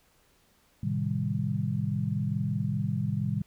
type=chord; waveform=sine; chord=A half-diminished seventh; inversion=none; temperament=equal with one note detuned; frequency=110 / 130.81 / 155.56 / 197.82 Hz; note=A2 / C3 / Eb3 / G3; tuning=0 / 0 / 0 / +16 cents; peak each=-32 dBFS; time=0.83-3.42 s; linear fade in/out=5 ms; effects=pink hiss -65 dBFS RMS until 3.46 s